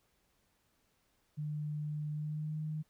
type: tone with pitch glide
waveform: sine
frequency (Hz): 150.2 to 154.42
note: D3 to D#3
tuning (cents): +39 to -13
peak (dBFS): -35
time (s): 1.37-2.83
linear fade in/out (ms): 20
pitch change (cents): +48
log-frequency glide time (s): 2.1-2.58
effects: pink hiss -75 dBFS RMS until 2.89 s